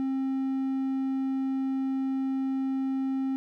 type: tone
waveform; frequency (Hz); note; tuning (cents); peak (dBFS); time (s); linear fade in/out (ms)
triangle; 266.6; C4; +33; -24; 0-3.36; 0
effects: none

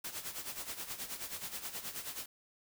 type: noise with tremolo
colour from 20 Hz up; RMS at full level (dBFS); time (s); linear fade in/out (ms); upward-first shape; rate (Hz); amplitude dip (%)
white; -40; 0.04-2.26; 5; sine; 9.4; 70
effects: none

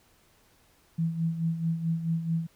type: tone with tremolo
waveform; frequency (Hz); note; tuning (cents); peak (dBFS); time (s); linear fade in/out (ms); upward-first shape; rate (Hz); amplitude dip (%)
sine; 164.7; E3; -1; -23; 0.98-2.47; 10; sine; 4.6; 65
effects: pink hiss -63 dBFS RMS until 2.55 s

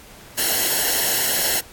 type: noise with comb filter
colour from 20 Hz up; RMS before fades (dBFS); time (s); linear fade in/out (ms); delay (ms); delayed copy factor
white; -20; 0.37-1.61; 20; 0.83; -0.7
effects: pink hiss -44 dBFS RMS until 1.72 s + AAC 64 kbps

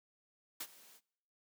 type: noise with ADSR envelope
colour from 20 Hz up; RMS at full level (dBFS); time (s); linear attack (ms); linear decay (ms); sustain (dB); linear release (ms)
white; -40; 0.6-1.01; 8; 56; -20; 55
effects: noise-tail reverb RT60 0.9 s tail -26 dB re dry + high-pass 200 Hz 12 dB/octave

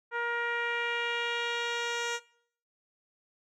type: tone with low-pass filter sweep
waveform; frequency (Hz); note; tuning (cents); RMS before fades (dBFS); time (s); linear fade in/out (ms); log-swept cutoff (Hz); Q
10% pulse; 472.5; A#4; +23; -32; 0.11-2.2; 50; 1500 to 6200; 1.7
effects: noise-tail reverb RT60 0.6 s tail -22 dB re dry

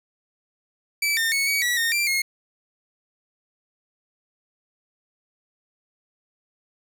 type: tone with pitch steps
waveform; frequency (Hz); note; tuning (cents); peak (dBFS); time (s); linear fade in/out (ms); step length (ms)
sawtooth; 2310 / 1815 / 2210 / 2260 / 1939 / 1837 / 2362 / 2155; D7 / A#6 / C#7 / C#7 / B6 / A#6 / D7 / C#7; -29 / -47 / -6 / +33 / -32 / -26 / +9 / -49; -17; 1.02-2.22; 5; 150
effects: none

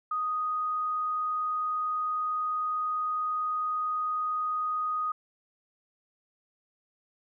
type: tone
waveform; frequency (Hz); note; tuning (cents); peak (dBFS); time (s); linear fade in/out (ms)
sine; 1244.5; D#6; 0; -27; 0.11-5.12; 5
effects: none

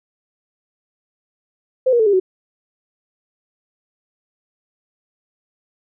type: tone with pitch steps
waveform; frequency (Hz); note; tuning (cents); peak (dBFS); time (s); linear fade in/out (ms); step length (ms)
sine; 516 / 475.9 / 438.9 / 404.8 / 373.4; C5 / A#4 / A4 / G#4 / F#4; -24 / +36 / -4 / -44 / +16; -11; 1.86-2.2; 10; 68
effects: none

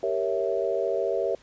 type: chord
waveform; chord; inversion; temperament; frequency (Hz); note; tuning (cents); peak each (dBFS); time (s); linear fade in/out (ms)
sine; G diminished seventh; none; equal; 392 / 466.2 / 554.4 / 659.3; G4 / Bb4 / Db5 / Fb5; 0 / 0 / 0 / 0; -29; 0.03-1.35; 2
effects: pink hiss -56 dBFS RMS until 1.42 s + resampled to 16000 Hz

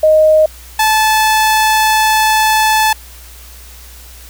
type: tone pair in turn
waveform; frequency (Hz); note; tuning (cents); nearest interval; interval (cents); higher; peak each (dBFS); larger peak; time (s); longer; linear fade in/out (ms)
sine / sawtooth; 622.3 / 869.9; D#5 / A5; 0 / -20; tritone; 580; second; -5; neither; 0.03-0.46 / 0.79-2.93; second; 5
effects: added 60 Hz sine -35 dBFS peak until 4.29 s + white hiss -38 dBFS RMS until 4.29 s

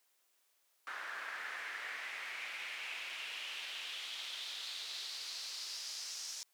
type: noise with band-pass filter sweep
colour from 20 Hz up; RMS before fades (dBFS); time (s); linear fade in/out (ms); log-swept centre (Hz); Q
pink; -44; 0.87-6.43; 0; 1500 to 5800; 3.1
effects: white hiss -75 dBFS RMS until 6.53 s + high-pass 400 Hz 12 dB/octave

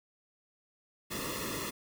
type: noise with comb filter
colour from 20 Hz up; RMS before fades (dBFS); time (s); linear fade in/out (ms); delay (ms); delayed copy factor
pink; -37; 1.1-1.71; 20; 1.3; -0.95
effects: none

